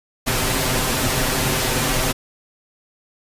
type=noise with comb filter; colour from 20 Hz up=pink; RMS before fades=-20 dBFS; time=0.26-2.13 s; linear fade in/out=20 ms; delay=7.8 ms; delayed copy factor=+0.65; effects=resampled to 32000 Hz